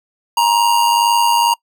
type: tone with amplitude modulation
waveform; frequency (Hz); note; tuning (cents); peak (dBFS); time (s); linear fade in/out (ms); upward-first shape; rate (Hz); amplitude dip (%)
square; 941; A#5; +16; -9; 0.37-1.54; 5; sine; 102; 55
effects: noise-tail reverb RT60 0.1 s tail -24 dB re dry